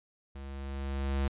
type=tone with level ramp; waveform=square; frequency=68.5 Hz; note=C#2; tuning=20 cents flat; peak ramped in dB=-42 to -27 dBFS; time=0.35-1.28 s; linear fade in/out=5 ms; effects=resampled to 8000 Hz